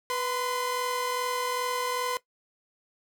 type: tone pair together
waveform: sawtooth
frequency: 493.4 / 1029.3 Hz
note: B4 / C6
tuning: -2 / -29 cents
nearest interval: octave + minor second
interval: 1273 cents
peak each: -27 dBFS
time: 0.1-2.17 s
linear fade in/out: 0 ms
effects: noise-tail reverb RT60 0.1 s tail -17 dB re dry